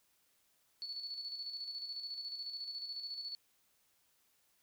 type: tone with tremolo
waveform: sine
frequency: 4435 Hz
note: C#8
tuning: in tune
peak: -39 dBFS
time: 0.82-3.35 s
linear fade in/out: 0 ms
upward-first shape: square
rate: 14 Hz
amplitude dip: 45%
effects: white hiss -74 dBFS RMS until 4.62 s